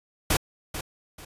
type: noise with echo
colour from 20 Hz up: pink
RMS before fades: -22 dBFS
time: 0.3-0.37 s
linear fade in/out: 5 ms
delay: 440 ms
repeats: 2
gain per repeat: -11 dB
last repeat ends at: 1.25 s
effects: resampled to 32000 Hz

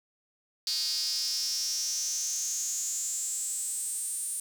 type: tone with high-pass filter sweep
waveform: sawtooth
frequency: 311.1 Hz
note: D#4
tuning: in tune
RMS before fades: -32 dBFS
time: 0.67-4.4 s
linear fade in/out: 2 ms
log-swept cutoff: 4600 to 9200 Hz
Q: 7.9
effects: none

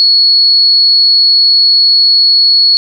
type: tone with amplitude modulation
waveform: sine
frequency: 4367 Hz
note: C#8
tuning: 27 cents flat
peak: -3 dBFS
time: 0-2.77 s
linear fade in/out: 0 ms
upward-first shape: sine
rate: 189 Hz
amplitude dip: 25%
effects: none

